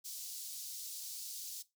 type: high-pass noise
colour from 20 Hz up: pink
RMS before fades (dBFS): -45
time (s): 0.04-1.63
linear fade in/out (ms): 20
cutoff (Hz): 4500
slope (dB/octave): 24
effects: noise-tail reverb RT60 0.2 s tail -17 dB re dry